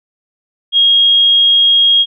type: tone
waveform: sine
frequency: 3267 Hz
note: G#7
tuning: 29 cents flat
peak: -6 dBFS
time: 0.72-2.06 s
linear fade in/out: 50 ms
effects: none